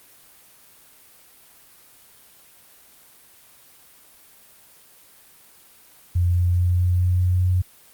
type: tone with pitch steps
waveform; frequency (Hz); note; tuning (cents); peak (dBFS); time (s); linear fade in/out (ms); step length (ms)
sine; 87.9 / 88.41 / 88.92 / 89.44 / 89.95 / 90.48 / 91; F2 / F2 / F2 / F2 / F#2 / F#2 / F#2; +12 / +22 / +32 / +42 / -48 / -38 / -28; -16; 6.15-7.62; 10; 210
effects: white hiss -51 dBFS RMS until 7.93 s + Opus 32 kbps